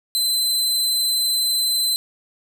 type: tone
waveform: sawtooth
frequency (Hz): 4056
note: B7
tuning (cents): +45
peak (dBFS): -15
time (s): 0.15-1.96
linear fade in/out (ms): 0
effects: none